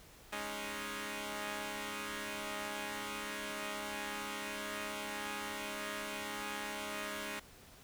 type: chord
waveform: 5% pulse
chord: Ab suspended fourth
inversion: none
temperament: equal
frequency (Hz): 207.7 / 277.2 / 311.1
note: Ab3 / Db4 / Eb4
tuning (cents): 0 / 0 / 0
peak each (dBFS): -31 / -33 / -34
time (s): 0.32-7.4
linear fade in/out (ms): 10
effects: pink hiss -58 dBFS RMS until 7.83 s

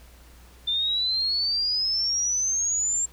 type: exponential sweep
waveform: sine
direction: up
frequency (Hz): 3557 to 7459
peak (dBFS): -22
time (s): 0.67-3.06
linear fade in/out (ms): 10
effects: added 60 Hz sine -49 dBFS peak until 3.12 s + pink hiss -54 dBFS RMS until 3.12 s

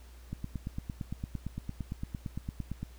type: click train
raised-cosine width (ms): 5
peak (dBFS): -23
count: 23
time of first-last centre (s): 0.33-2.83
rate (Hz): 8.8
effects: added 60 Hz sine -49 dBFS peak until 2.98 s + pink hiss -60 dBFS RMS until 2.98 s

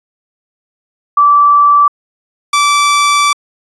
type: tone pair in turn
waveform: sine / sawtooth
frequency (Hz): 1161 / 1161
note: D6 / D6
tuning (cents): -20 / -20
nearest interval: unison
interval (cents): 0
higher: neither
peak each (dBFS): -4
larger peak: neither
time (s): 1.17-1.88 / 2.53-3.33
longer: second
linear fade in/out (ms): 5
effects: resampled to 22050 Hz

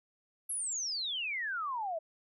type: exponential sweep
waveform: sine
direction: down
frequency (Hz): 11410 to 622.3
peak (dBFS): -33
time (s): 0.49-1.99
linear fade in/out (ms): 10
effects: none

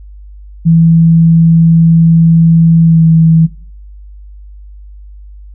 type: tone with pitch glide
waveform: sine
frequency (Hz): 164.81 to 162.26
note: E3 to E3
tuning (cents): 0 to -27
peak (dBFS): -3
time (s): 0.65-3.47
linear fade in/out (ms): 20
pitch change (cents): -27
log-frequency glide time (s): 2.84-3.03
effects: noise-tail reverb RT60 0.5 s tail -20 dB re dry + added 50 Hz sine -29 dBFS peak until 5.54 s

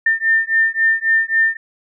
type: beating tone pair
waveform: sine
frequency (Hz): 1800 / 1803.7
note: A6 / A6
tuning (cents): +39 / +42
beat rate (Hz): 3.7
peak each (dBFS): -16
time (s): 0.06-1.57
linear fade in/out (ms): 5
effects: none

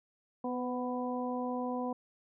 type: harmonic tone with a mistuned harmonic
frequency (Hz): 248.3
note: B3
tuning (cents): +9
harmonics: 1 / 2 / 3 / 4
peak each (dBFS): -35 / -38 / -40 / -41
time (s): 0.44-1.93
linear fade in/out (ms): 5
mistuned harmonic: 2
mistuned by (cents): +19
effects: none

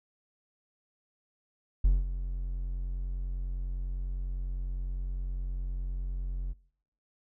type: tone with ADSR envelope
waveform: triangle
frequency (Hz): 44.95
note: F#1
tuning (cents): -49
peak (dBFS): -15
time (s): 1.84-6.54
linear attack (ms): 9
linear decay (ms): 190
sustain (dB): -14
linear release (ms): 27
effects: noise-tail reverb RT60 0.7 s tail -24 dB re dry + tanh soft clip ceiling -12 dBFS

